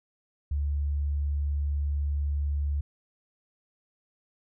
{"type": "tone", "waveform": "sine", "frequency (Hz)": 72.1, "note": "D2", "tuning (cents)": -31, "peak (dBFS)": -25, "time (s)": [0.51, 2.81], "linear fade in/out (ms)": 5, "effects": []}